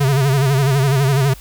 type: tone with vibrato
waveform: square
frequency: 136.7 Hz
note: C#3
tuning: 24 cents flat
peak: -13 dBFS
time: 0-1.34 s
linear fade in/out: 10 ms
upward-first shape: sine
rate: 12 Hz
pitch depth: 94 cents each way
effects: added 50 Hz sine -37 dBFS peak until 1.4 s + white hiss -43 dBFS RMS until 1.4 s